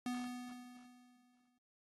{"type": "tone with exponential decay", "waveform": "square", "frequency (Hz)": 247.2, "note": "B3", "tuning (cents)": 2, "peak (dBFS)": -37, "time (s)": [0.06, 1.58], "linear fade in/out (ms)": 2, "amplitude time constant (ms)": 330, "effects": ["AAC 32 kbps"]}